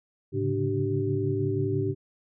sine tone cluster, 107.2 / 137.6 / 143.8 / 294 / 385.2 Hz, A2 / C#3 / D3 / D4 / G4, -45 / -12 / -36 / +2 / -30 cents, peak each -29 / -32 / -35 / -32 / -28 dBFS, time 0.32-1.95 s, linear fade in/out 50 ms, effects none

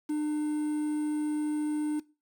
triangle tone with quantisation, 301.2 Hz, D4, 44 cents sharp, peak -25 dBFS, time 0.09-2 s, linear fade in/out 10 ms, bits 8, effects noise-tail reverb RT60 0.3 s tail -20 dB re dry

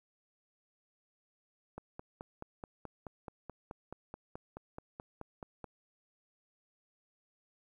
click train, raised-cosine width 1 ms, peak -29 dBFS, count 19, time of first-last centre 1.78-5.643 s, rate 4.66 Hz, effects 11-bit

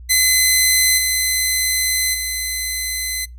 10% pulse tone with level steps, 2036 Hz, C7, 48 cents flat, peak -3 / -7 / -12 dBFS, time 0.09-3.26 s, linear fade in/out 20 ms, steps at 0.97 / 2.13 s, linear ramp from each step 20 ms, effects noise-tail reverb RT60 0.2 s tail -24 dB re dry + added 60 Hz sine -34 dBFS peak until 3.38 s

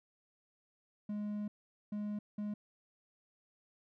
triangle tone bursts at uneven times, 208.3 Hz, G#3, 5 cents sharp, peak -34 dBFS, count 3, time 1.09-1.48 / 1.92-2.19 / 2.38-2.54 s, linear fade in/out 5 ms, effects none

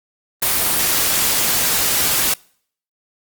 white noise, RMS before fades -17 dBFS, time 0.42-2.34 s, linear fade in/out 5 ms, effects noise-tail reverb RT60 0.6 s tail -26 dB re dry + Opus 32 kbps

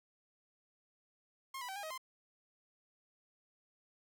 sawtooth tone with pitch steps, 1070 / 985 / 770 / 810 / 631 / 1042 Hz, C6 / B5 / G5 / G#5 / D#5 / C6, +38 / -5 / -31 / -43 / +24 / -7 cents, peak -38 dBFS, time 1.54-1.978 s, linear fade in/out 5 ms, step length 73 ms, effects none

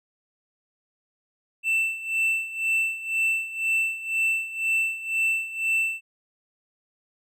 triangle tone with tremolo, 2668 Hz, E7, 20 cents sharp, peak -18 dBFS, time 1.63-6.01 s, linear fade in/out 50 ms, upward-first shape sine, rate 2 Hz, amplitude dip 80%, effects none

